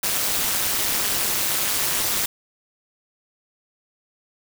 white noise with amplitude modulation, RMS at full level -19 dBFS, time 0.03-2.26 s, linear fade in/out 5 ms, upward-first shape sine, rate 210 Hz, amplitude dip 85%, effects none

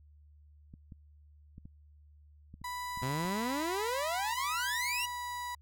clicks, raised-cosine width 5 ms, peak -36 dBFS, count 9, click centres 0.739 / 0.922 / 1.581 / 1.655 / 2.541 / 2.616 / 2.974 / 3.019 / 3.252 s
35% pulse tone with pitch glide, 987.8 to 977.6 Hz, B5 to B5, 0 to -18 cents, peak -35 dBFS, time 2.64-5.55 s, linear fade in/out 5 ms, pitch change -18 cents, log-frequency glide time 3.43-5.19 s
sawtooth exponential sweep, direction up, 123.47 to 2927 Hz, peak -29 dBFS, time 3.02-5.06 s, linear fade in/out 10 ms
effects added 74 Hz sine -56 dBFS peak until 5.61 s

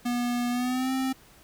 square tone with pitch glide, 242.4 to 262.8 Hz, B3 to C4, -32 to +8 cents, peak -26 dBFS, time 0.05-1.13 s, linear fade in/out 10 ms, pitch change +140 cents, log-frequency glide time 0.5-0.92 s, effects pink hiss -55 dBFS RMS until 1.43 s

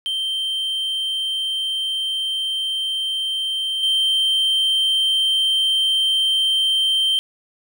triangle tone with level steps, 3132 Hz, G7, 2 cents flat, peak -19 / -14 dBFS, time 0.06-7.19 s, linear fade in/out 0 ms, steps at 3.83 s, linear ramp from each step 2 ms, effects none

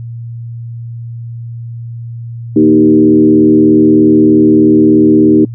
sine tone with frequency modulation, 311.1 Hz, D#4, in tune, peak -3 dBFS, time 2.56-5.45 s, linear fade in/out 5 ms, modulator 76.8 Hz, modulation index 1, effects noise-tail reverb RT60 0.1 s tail -26 dB re dry + added 117 Hz sine -21 dBFS peak until 5.54 s

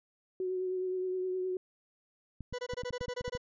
sine tone with vibrato, 370 Hz, F#4, in tune, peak -31 dBFS, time 0.4-1.57 s, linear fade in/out 2 ms, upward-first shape triangle, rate 9.6 Hz, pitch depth 26 cents each way
clicks, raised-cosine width 5 ms, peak -29 dBFS, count 10, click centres 2.407 / 2.527 / 2.735 / 2.835 / 2.907 / 3.011 / 3.083 / 3.21 / 3.28 / 3.351 s
40% pulse tone bursts, 493.9 Hz, B4, in tune, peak -34 dBFS, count 11, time 2.53-3.377 s, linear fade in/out 10 ms, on 57 ms, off 22 ms
effects resampled to 16000 Hz

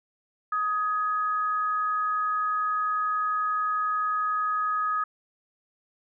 sine tone pair together, 1255.6 / 1676 Hz, D#6 / G#6, +15 / +15 cents, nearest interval perfect fourth, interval 500 cents, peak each -24 / -34 dBFS, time 0.52-5.04 s, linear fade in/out 5 ms, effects none

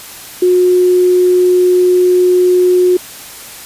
sine tone, 362.1 Hz, F#4, 37 cents flat, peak -6 dBFS, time 0.42-2.97 s, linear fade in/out 5 ms, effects white hiss -31 dBFS RMS until 3.65 s + resampled to 32000 Hz

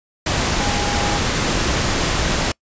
sine tone in noise, 818 Hz, G#5, 26 cents flat, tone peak -25 dBFS, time 0.6-1.18 s, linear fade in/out 5 ms, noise pink, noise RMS -19 dBFS, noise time 0.26-2.52 s, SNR -9 dB, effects noise-tail reverb RT60 0.1 s tail -26 dB re dry + resampled to 16000 Hz

